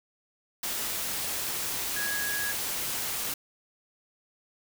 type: tone in noise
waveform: sine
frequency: 1661.2 Hz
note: G#6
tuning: in tune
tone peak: -31 dBFS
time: 1.96-2.52 s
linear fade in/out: 5 ms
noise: white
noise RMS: -32 dBFS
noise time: 0.63-3.34 s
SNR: -2 dB
effects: none